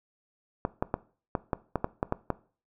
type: clicks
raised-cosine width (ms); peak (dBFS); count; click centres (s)
1; -12; 10; 0.651 / 0.825 / 0.941 / 1.352 / 1.532 / 1.757 / 1.844 / 2.029 / 2.124 / 2.303
effects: noise-tail reverb RT60 0.4 s tail -19 dB re dry